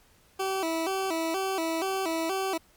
20% pulse tone with vibrato, 354 Hz, F4, 23 cents sharp, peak -22 dBFS, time 0.39-2.58 s, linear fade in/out 10 ms, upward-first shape square, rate 2.1 Hz, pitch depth 140 cents each way, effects pink hiss -61 dBFS RMS until 2.76 s + MP3 96 kbps

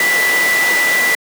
sine tone in noise, 1975.5 Hz, B6, in tune, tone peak -12 dBFS, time 0-1.15 s, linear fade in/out 2 ms, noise pink, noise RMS -18 dBFS, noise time 0-1.15 s, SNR +3 dB, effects high-pass 400 Hz 12 dB/octave

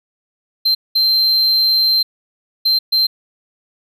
triangle tone bursts at uneven times, 4131 Hz, C8, 23 cents flat, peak -10 dBFS, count 4, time 0.65-0.75 / 0.95-2.03 / 2.65-2.79 / 2.92-3.07 s, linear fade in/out 10 ms, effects none

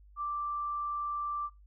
sine tone, 1174.7 Hz, D6, in tune, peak -32 dBFS, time 0.16-1.5 s, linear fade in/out 50 ms, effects noise-tail reverb RT60 0.2 s tail -19 dB re dry + added 50 Hz sine -54 dBFS peak until 1.66 s

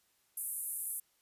pink band-pass noise, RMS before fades -39 dBFS, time 0.37-1 s, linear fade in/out 5 ms, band 9500 to 13000 Hz, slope 48 dB/octave, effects white hiss -73 dBFS RMS until 1.21 s + resampled to 32000 Hz

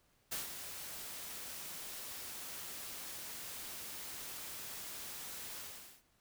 white noise with ADSR envelope, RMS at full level -38 dBFS, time 0.31-6.03 s, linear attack 15 ms, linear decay 140 ms, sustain -8 dB, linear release 450 ms, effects pink hiss -73 dBFS RMS until 6.2 s

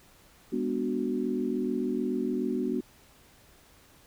sine chord, G# half-diminished seventh, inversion none, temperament equal with one note detuned, 204.2 / 246.9 / 293.7 / 370 Hz, G#3 / B3 / D4 / F#4, -29 / 0 / 0 / 0 cents, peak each -35 / -30 / -34 / -32 dBFS, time 0.52-2.81 s, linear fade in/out 10 ms, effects pink hiss -58 dBFS RMS until 4.06 s

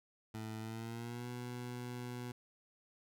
20% pulse tone with pitch glide, 110 to 122.76 Hz, A2 to B2, 0 to -10 cents, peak -37 dBFS, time 0.34-2.32 s, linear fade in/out 5 ms, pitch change +190 cents, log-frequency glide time 0.6-1.29 s, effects none

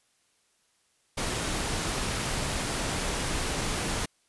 pink noise, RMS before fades -30 dBFS, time 1.17-4.06 s, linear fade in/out 10 ms, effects white hiss -69 dBFS RMS until 4.28 s + resampled to 24000 Hz

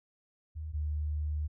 sine tone pair in turn, 77.78 / 75.43 Hz, D#2 / D2, 0 / +47 cents, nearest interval minor second, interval 53 cents, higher first, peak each -36 / -30 dBFS, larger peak second, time 0.55-0.73 / 0.73-1.48 s, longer second, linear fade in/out 20 ms, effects none

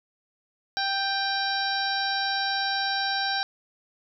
harmonic tone with a mistuned harmonic, 784 Hz, G5, in tune, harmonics 1 / 2 / 3 / 4 / 5 / 6 / 7, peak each -29 / -29 / -41 / -40 / -31 / -35 / -34 dBFS, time 0.77-3.43 s, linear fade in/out 0 ms, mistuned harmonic 3, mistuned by +32 cents, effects none

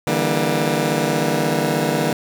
15% pulse chord, E half-diminished seventh, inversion third, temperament just, 148.33 / 164.81 / 197.78 / 237.3 Hz, D3 / E3 / G3 / Bb3, +18 / 0 / +16 / +31 cents, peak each -16 / -17 / -19 / -16 dBFS, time 0.07-2.13 s, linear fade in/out 2 ms, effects none

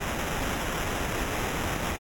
pink noise with sample-and-hold, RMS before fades -30 dBFS, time 0-1.97 s, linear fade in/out 20 ms, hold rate 4410 Hz, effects AAC 64 kbps

